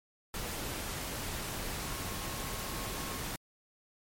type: tone in noise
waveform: sine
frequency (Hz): 1085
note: C#6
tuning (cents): -37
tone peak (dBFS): -48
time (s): 1.81-3.21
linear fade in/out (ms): 2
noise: pink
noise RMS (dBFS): -38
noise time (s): 0.34-3.36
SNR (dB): -13
effects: MP3 64 kbps